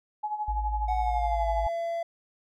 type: tone with tremolo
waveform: sine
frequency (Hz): 846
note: G#5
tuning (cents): +32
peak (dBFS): -26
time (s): 0.23-1.69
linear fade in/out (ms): 10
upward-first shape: sine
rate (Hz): 12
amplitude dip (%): 70
type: tone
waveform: sine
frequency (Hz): 54.7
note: A1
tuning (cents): -9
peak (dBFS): -28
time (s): 0.48-1.67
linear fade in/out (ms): 5
type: tone with pitch glide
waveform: triangle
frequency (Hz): 740 to 674.7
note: F#5 to E5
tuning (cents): 0 to +40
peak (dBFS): -26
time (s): 0.88-2.03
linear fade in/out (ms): 5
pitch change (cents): -160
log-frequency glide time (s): 0.99-1.47
effects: none